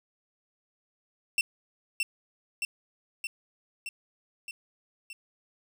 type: tone with echo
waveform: 40% pulse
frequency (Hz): 2700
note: E7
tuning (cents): +41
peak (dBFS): -21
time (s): 1.38-1.41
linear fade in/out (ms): 2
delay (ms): 620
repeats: 6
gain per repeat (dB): -3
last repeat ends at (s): 5.13
effects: none